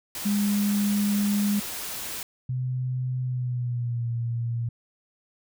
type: noise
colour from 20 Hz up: white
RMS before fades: -34 dBFS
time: 0.15-2.23 s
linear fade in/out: 2 ms
type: tone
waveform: sine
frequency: 204.5 Hz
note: G#3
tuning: 26 cents flat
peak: -21 dBFS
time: 0.25-1.6 s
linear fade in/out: 10 ms
type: tone with pitch glide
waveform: sine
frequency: 127.3 to 117.41 Hz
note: C3 to A#2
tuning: -47 to +13 cents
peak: -25 dBFS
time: 2.49-4.69 s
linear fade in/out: 5 ms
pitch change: -140 cents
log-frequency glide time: 3.22-4.08 s
effects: none